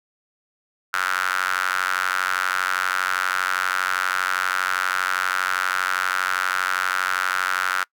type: tone with high-pass filter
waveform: square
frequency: 46.25 Hz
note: F#1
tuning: in tune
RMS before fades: -23 dBFS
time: 0.93-7.84 s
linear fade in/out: 10 ms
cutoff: 1400 Hz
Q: 6.2
effects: noise-tail reverb RT60 0.1 s tail -25 dB re dry